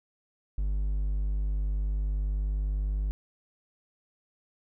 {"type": "tone", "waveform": "triangle", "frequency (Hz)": 50.1, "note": "G1", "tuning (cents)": 38, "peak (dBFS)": -24, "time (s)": [0.58, 3.11], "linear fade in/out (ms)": 0, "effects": []}